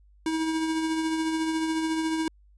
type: tone with tremolo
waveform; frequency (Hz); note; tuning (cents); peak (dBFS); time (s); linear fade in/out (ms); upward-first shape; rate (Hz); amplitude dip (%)
square; 320; D#4; +49; -24; 0.26-2.28; 2; triangle; 14; 40
effects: added 50 Hz sine -54 dBFS peak until 2.57 s + resampled to 24000 Hz